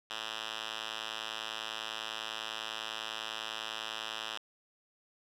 5% pulse tone with band-pass filter, 110 Hz, A2, in tune, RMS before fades -40 dBFS, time 0.1-4.38 s, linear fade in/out 5 ms, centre 3000 Hz, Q 1.6, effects none

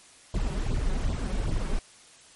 brown noise with flanger, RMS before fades -27 dBFS, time 0.34-1.79 s, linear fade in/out 2 ms, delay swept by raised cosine 0.22 to 5.42 ms, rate 2.6 Hz, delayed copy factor +1, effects white hiss -53 dBFS RMS until 2.35 s + MP3 48 kbps

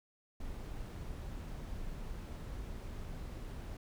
brown noise, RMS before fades -43 dBFS, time 0.4-3.77 s, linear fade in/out 5 ms, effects none

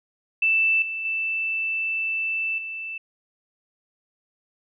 sine tone with level steps, 2651 Hz, E7, 9 cents sharp, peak -17 / -27 / -23 / -30 dBFS, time 0.42-2.98 s, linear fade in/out 5 ms, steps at 0.82 / 1.05 / 2.58 s, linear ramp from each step 2 ms, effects none

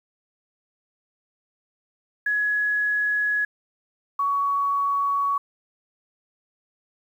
sine tone pair in turn, 1683 / 1123.3 Hz, G#6 / C#6, +23 / +23 cents, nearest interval perfect fifth, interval 700 cents, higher first, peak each -20 dBFS, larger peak neither, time 2.26-3.45 / 4.19-5.38 s, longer neither, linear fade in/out 5 ms, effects 9-bit

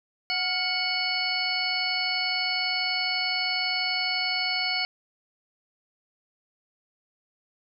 harmonic tone with a mistuned harmonic, 739 Hz, F#5, 2 cents flat, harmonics 1 / 2 / 3 / 4 / 6 / 7, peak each -34 / -37 / -29 / -35 / -28 / -35 dBFS, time 0.3-4.85 s, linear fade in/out 0 ms, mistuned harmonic 2, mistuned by -72 cents, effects none

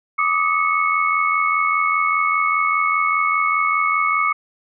sine tone cluster, 1171 / 1256 / 2204 Hz, D6 / D#6 / C#7, -5 / +16 / -11 cents, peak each -20 dBFS, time 0.18-4.33 s, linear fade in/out 10 ms, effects none

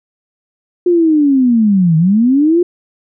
sine linear two-way sweep, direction down then up, 359.5 to 155 to 359.5 Hz, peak -7 dBFS, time 0.86-2.63 s, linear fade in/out 5 ms, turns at 1.97 s, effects none

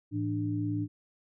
sine tone cluster, 108.9 / 166.5 / 296 Hz, A2 / E3 / D4, -17 / +18 / +14 cents, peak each -32 / -39 / -31 dBFS, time 0.11-0.88 s, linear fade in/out 50 ms, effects none

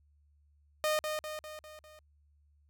sawtooth tone with echo, 614 Hz, D#5, 23 cents flat, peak -24 dBFS, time 0.84-0.99 s, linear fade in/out 0 ms, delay 200 ms, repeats 5, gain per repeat -5 dB, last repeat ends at 1.99 s, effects added 73 Hz sine -64 dBFS peak until 2.69 s

